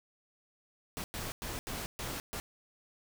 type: noise bursts at uneven times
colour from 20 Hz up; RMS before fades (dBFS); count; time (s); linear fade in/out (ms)
pink; -39; 6; 0.97-1.04 / 1.14-1.32 / 1.42-1.59 / 1.67-1.86 / 1.99-2.2 / 2.33-2.4; 0
effects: none